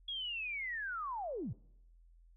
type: linear sweep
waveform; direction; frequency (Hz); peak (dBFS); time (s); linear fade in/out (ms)
sine; down; 3349 to 81.8; -37; 0.08-1.53; 5
effects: noise-tail reverb RT60 0.8 s tail -24 dB re dry + added 42 Hz sine -59 dBFS peak until 2.36 s